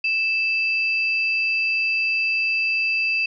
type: tone pair together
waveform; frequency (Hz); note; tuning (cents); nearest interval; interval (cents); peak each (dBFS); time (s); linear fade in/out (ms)
sine; 2637 / 4759; E7 / D8; 0 / +22; minor seventh; 1022; -19 / -30; 0.04-3.26; 5
effects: none